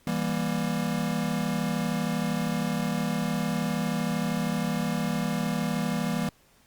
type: chord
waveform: square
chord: E diminished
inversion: none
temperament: just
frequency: 164.81 / 197.78 / 237.3 Hz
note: E3 / G3 / Bb3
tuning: 0 / +16 / +31 cents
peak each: -31 dBFS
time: 0.07-6.29 s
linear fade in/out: 2 ms
effects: pink hiss -61 dBFS RMS until 6.66 s + Opus 48 kbps